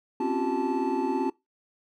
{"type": "tone cluster", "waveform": "triangle", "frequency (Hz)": [259.1, 276.8, 346.3, 382.9, 877], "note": ["C4", "C#4", "F4", "G4", "A5"], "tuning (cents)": [-17, -2, -15, -41, -6], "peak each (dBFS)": -29, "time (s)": [0.2, 1.3], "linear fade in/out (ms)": 5, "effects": ["noise-tail reverb RT60 0.2 s tail -22 dB re dry"]}